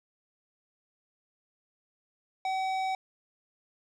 triangle tone with tanh clipping, 760 Hz, F#5, 46 cents sharp, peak -30 dBFS, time 2.45-2.95 s, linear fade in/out 2 ms, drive 18 dB, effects none

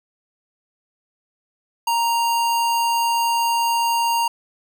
square tone, 932.3 Hz, A#5, in tune, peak -18 dBFS, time 1.87-4.28 s, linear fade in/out 5 ms, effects none

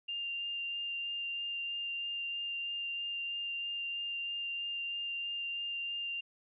sine tone with vibrato, 2794 Hz, F7, in tune, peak -35 dBFS, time 0.08-6.21 s, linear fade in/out 10 ms, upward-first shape sine, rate 3.1 Hz, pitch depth 8 cents each way, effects none

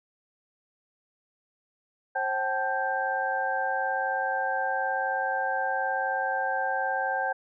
sine tone cluster, 533 / 767 / 866 / 1576 Hz, C5 / G5 / A5 / G6, +32 / -38 / -28 / +9 cents, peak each -33 / -29 / -33 / -30 dBFS, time 2.15-7.33 s, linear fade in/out 10 ms, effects none

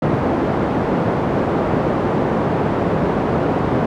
pink band-pass noise, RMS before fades -18 dBFS, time 0.02-3.86 s, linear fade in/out 5 ms, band 140 to 850 Hz, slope 12 dB/octave, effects none

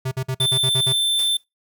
square tone bursts, 130.81 Hz, C3, in tune, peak -22 dBFS, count 8, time 0.05-0.928 s, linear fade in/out 10 ms, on 66 ms, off 50 ms
square tone, 3549 Hz, A7, 14 cents sharp, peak -18 dBFS, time 0.4-1.37 s, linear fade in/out 5 ms
white noise with exponential decay, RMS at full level -32 dBFS, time 1.19-1.44 s, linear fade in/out 1 ms, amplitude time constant 53 ms
effects noise-tail reverb RT60 0.2 s tail -25 dB re dry

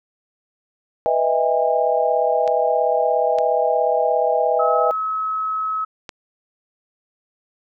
sine chord, E major seventh, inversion second, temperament equal with one note detuned, 493.9 / 622.3 / 659.3 / 811.2 Hz, B4 / D#5 / E5 / G#5, 0 / 0 / 0 / -41 cents, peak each -21 dBFS, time 1.06-4.91 s, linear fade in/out 0 ms
clicks, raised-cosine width 0.2 ms, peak -15 dBFS, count 3, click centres 2.477 / 3.386 / 6.092 s
sine tone, 1286 Hz, E6, 43 cents flat, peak -20 dBFS, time 4.59-5.85 s, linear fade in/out 10 ms
effects none

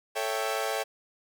sawtooth chord, A dominant seventh, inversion none, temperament equal, 440 / 554.4 / 659.3 / 784 Hz, A4 / C#5 / E5 / G5, 0 / 0 / 0 / 0 cents, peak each -30 dBFS, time 0.15-0.84 s, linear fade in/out 20 ms, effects none

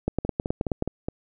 two click trains, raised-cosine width 2 ms, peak -10 / -14 dBFS, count 8 / 5, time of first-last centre 0.08-0.824 / 0.25-1.085 s, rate 9.41 / 4.79 Hz, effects none

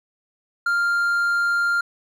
triangle tone, 1396.9 Hz, F6, in tune, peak -16 dBFS, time 0.66-1.81 s, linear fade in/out 5 ms, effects none

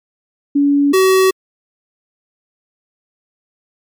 sine / square tone pair in turn, 284.4 / 378.3 Hz, C#4 / F#4, +45 / +38 cents, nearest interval perfect fourth, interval 493 cents, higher second, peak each -9 dBFS, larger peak neither, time 0.55-0.93 / 0.93-1.31 s, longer neither, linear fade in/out 10 ms, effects MP3 96 kbps

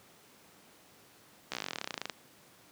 slowing click train, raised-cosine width 0.2 ms, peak -17 dBFS, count 23, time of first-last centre 1.52-2.098 s, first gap 15 ms, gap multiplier 1.05, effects pink hiss -59 dBFS RMS until 2.71 s + high-pass 150 Hz 12 dB/octave

